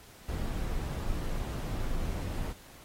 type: noise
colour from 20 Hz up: brown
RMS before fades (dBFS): -33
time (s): 0.28-2.53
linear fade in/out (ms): 10
effects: pink hiss -54 dBFS RMS until 2.84 s + AAC 48 kbps